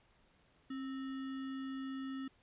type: tone with sample-and-hold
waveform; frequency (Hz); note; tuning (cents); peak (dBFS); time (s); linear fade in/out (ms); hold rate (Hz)
sine; 267.5; C4; +38; -39; 0.7-2.28; 5; 1575
effects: pink hiss -70 dBFS RMS until 2.42 s + resampled to 8000 Hz